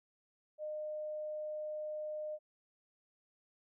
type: tone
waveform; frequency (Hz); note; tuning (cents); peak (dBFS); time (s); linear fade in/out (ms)
sine; 610; D#5; -34; -38; 0.58-2.39; 50
effects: none